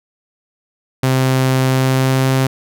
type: tone with pitch glide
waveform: sawtooth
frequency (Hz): 130.81 to 132.25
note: C3 to C3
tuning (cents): 0 to +19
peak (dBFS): -8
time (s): 1.03-2.47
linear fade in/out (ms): 5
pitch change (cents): +19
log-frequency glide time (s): 1.68-2.3
effects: none